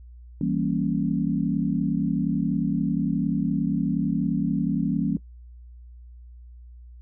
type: chord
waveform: sine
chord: E diminished seventh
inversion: none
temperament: equal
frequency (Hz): 164.81 / 196 / 233.1 / 277.2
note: E3 / G3 / Bb3 / Db4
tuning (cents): 0 / 0 / 0 / 0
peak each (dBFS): -27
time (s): 0.41-5.17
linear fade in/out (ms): 2
effects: noise-tail reverb RT60 0.1 s tail -21 dB re dry + added 60 Hz sine -42 dBFS peak until 7.01 s